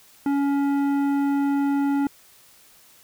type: tone with tanh clipping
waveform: sine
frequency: 280.8 Hz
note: C#4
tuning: 22 cents sharp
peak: -21 dBFS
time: 0.26-2.07 s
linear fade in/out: 2 ms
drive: 12 dB
effects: white hiss -53 dBFS RMS until 3.03 s